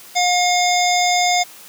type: harmonic tone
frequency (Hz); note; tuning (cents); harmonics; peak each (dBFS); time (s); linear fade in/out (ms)
716; F5; +43; 1 / 3 / 5 / 7 / 9 / 10; -16 / -21 / -23 / -24 / -26 / -26; 0.15-1.44; 20
effects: white hiss -41 dBFS RMS until 1.68 s + high-pass 150 Hz 12 dB/octave